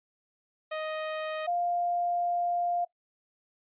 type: tone pair in turn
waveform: sawtooth / sine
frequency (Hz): 624 / 700.4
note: D#5 / F5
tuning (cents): +5 / +5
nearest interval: major second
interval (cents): 200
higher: second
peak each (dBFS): -28 / -26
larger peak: second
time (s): 0.71-1.47 / 1.47-2.85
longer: second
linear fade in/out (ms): 10
effects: noise-tail reverb RT60 0.1 s tail -19 dB re dry + resampled to 8000 Hz